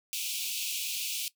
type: high-pass noise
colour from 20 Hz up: pink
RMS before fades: -34 dBFS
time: 0.13-1.28 s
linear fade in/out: 0 ms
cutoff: 2400 Hz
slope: 96 dB/octave
effects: noise-tail reverb RT60 0.1 s tail -18 dB re dry